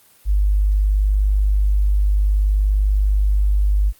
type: tone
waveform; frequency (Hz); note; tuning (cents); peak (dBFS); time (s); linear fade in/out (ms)
sine; 50.3; G1; +45; -13; 0.25-3.93; 50
effects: white hiss -52 dBFS RMS until 3.99 s + Opus 24 kbps